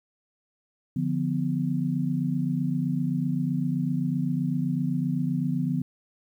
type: chord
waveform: sine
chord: B diminished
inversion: first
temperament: equal with one note detuned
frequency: 146.83 / 174.61 / 250 Hz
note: D3 / F3 / B3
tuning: 0 / 0 / +21 cents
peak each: -28 dBFS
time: 0.96-5.82 s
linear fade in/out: 5 ms
effects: 10-bit